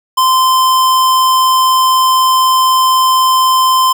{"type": "tone", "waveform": "square", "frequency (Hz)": 1036, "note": "C6", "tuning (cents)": -17, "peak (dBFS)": -8, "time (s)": [0.17, 3.93], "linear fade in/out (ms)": 10, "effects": []}